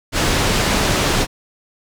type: low-pass noise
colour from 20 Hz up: pink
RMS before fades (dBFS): -17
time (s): 0.12-1.27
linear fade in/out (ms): 50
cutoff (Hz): 7500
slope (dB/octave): 12
effects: none